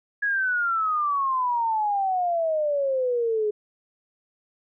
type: exponential sweep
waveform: sine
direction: down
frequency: 1680 to 415.3 Hz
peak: -21 dBFS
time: 0.22-3.51 s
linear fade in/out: 10 ms
effects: none